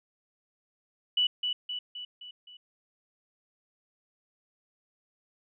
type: tone with echo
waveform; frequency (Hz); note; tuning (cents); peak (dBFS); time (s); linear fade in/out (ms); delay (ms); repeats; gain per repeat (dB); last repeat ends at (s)
sine; 2960; F#7; 0; -22; 1.17-1.27; 5; 260; 5; -5; 2.57
effects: none